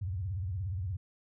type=tone with vibrato; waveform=sine; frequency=93 Hz; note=F#2; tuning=9 cents sharp; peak=-32 dBFS; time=0.01-0.97 s; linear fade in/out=10 ms; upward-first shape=sine; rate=17 Hz; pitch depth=230 cents each way; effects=none